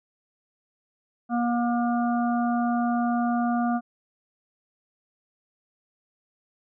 harmonic tone, 238.4 Hz, A#3, 39 cents sharp, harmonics 1 / 3 / 5 / 6, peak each -23 / -27 / -34 / -37 dBFS, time 1.29-3.81 s, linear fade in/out 50 ms, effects none

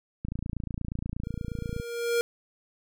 click train, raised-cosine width 5 ms, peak -20 dBFS, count 45, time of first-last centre 0.25-1.799 s, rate 28.4 Hz
square tone with exponential growth, 471 Hz, A#4, 18 cents sharp, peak -22 dBFS, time 1.24-2.21 s, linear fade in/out 0 ms, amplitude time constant 210 ms
effects none

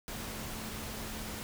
sine tone in noise, 217.2 Hz, A3, 22 cents flat, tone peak -47 dBFS, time 0.08-1.43 s, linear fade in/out 0 ms, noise pink, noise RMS -41 dBFS, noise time 0.08-1.43 s, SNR -9 dB, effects none

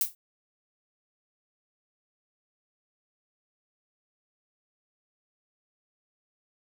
violet noise with exponential decay, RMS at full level -21 dBFS, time 0.01-0.15 s, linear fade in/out 2 ms, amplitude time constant 29 ms, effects none

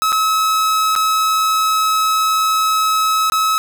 45% pulse tone with dropouts, 1287 Hz, E6, 42 cents flat, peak -13 dBFS, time 0.02-3.58 s, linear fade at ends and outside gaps 0 ms, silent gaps 0.121-0.127 / 0.953-0.961 / 3.299-3.321 s, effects none

